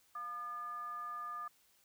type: tone with frequency modulation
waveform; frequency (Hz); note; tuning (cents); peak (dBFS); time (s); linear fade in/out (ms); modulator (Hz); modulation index
sine; 1209; D6; +50; -40; 0.15-1.48; 5; 505; 0.33
effects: white hiss -70 dBFS RMS until 1.84 s